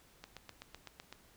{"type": "click train", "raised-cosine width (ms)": 0.2, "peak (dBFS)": -29, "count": 8, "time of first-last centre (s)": [0.24, 1.126], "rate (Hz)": 7.9, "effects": ["pink hiss -64 dBFS RMS until 1.36 s"]}